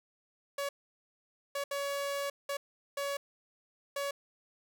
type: tone bursts at uneven times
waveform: sawtooth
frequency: 563 Hz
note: C#5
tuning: 27 cents sharp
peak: -29 dBFS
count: 6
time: 0.58-0.69 / 1.55-1.64 / 1.71-2.3 / 2.49-2.57 / 2.97-3.17 / 3.96-4.11 s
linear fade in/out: 5 ms
effects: none